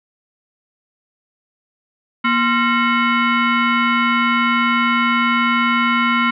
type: tone with frequency modulation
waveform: sine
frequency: 569 Hz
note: C#5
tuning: 45 cents sharp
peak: -13 dBFS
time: 2.24-6.31 s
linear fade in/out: 10 ms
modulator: 807 Hz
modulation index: 2.4
effects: none